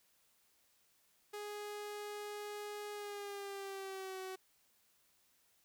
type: tone with pitch glide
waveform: sawtooth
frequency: 415.3 to 376.5 Hz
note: G#4 to F#4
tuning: 0 to +30 cents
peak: -39 dBFS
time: 1.33-4.36 s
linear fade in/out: 10 ms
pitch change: -170 cents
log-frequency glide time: 2.93-4.2 s
effects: white hiss -73 dBFS RMS until 5.64 s